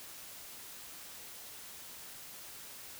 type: silence
effects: white hiss -49 dBFS RMS until 2.99 s